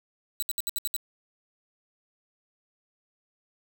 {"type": "tone bursts", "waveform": "10% pulse", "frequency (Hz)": 3951, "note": "B7", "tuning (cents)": 0, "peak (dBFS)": -19, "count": 7, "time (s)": [0.4, 0.964], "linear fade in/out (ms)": 0, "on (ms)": 24, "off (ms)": 66, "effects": []}